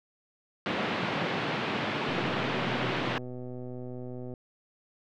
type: band-pass noise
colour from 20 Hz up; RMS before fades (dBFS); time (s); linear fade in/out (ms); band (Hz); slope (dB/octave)
pink; -31; 0.66-3.18; 0; 140 to 3400; 24
type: click train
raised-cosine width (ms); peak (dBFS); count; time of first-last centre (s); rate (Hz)
2; -28; 282; 2.09-4.338; 125
effects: none